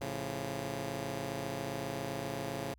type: chord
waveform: 10% pulse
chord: A augmented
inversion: none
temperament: just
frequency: 110 / 137.5 / 171.88 Hz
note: A2 / C#3 / E#3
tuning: 0 / -14 / -27 cents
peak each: -34 / -31 / -35 dBFS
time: 0.01-2.74 s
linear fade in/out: 5 ms
effects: added 60 Hz sine -59 dBFS peak until 2.78 s